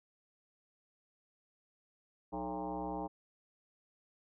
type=tone with frequency modulation; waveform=sine; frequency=554.4 Hz; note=C#5; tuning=in tune; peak=-36 dBFS; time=2.32-3.08 s; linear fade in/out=20 ms; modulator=123 Hz; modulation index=3.1; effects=none